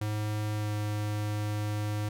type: tone with pitch glide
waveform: square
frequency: 106.1 to 105.12 Hz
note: G#2 to G#2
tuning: +38 to +21 cents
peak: -30 dBFS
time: 0.01-2.09 s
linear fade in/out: 5 ms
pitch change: -17 cents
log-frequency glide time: 0.53-0.72 s
effects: none